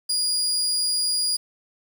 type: tone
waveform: 30% pulse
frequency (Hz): 4864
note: D#8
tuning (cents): -40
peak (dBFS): -18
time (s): 0.09-1.37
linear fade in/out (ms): 10
effects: 8-bit